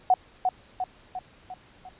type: tone with echo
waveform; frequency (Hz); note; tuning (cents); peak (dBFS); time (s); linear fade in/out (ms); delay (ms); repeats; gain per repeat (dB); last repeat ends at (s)
sine; 740; F#5; 0; -15; 0.1-0.14; 2; 350; 5; -5; 1.89
effects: pink hiss -55 dBFS RMS until 1.99 s + resampled to 8000 Hz